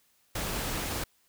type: noise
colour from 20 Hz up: pink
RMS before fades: -33 dBFS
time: 0.35-1.04 s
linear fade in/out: 5 ms
effects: white hiss -68 dBFS RMS until 1.28 s